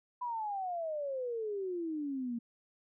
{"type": "exponential sweep", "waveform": "sine", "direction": "down", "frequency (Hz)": [1000, 229.6], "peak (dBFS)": -34, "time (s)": [0.21, 2.39], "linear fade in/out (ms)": 10, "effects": []}